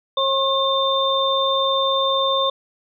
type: tone cluster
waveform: sine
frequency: 541 / 1076 / 3589 Hz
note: C#5 / C6 / A7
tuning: -42 / +48 / +34 cents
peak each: -21 dBFS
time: 0.17-2.5 s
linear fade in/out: 5 ms
effects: none